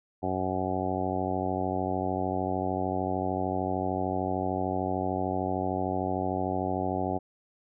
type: harmonic tone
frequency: 93.3 Hz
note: F#2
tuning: 15 cents sharp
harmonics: 1 / 2 / 3 / 4 / 5 / 6 / 7 / 8 / 9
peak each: -36 / -36 / -34 / -35 / -39 / -38 / -36 / -33 / -38 dBFS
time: 0.22-7.19 s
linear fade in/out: 20 ms
effects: none